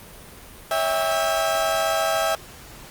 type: tone cluster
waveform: 30% pulse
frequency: 559 / 653 / 797 Hz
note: C#5 / E5 / G5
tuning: +14 / -17 / +28 cents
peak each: -28 / -19 / -23 dBFS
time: 0.71-2.35 s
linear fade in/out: 2 ms
effects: pink hiss -43 dBFS RMS until 2.9 s + Opus 32 kbps